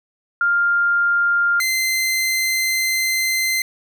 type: tone pair in turn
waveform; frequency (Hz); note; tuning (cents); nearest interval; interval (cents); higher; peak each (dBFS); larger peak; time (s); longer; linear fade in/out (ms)
sine / sawtooth; 1400 / 2072; F6 / C7; +4 / -17; perfect fifth; 679; second; -14; neither; 0.41-1.6 / 1.6-3.62; second; 2
effects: none